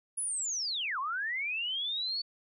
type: linear two-way sweep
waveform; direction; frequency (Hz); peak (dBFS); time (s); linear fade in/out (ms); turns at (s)
sine; down then up; 10530 to 1007 to 4496; -31; 0.17-2.22; 10; 0.99
effects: none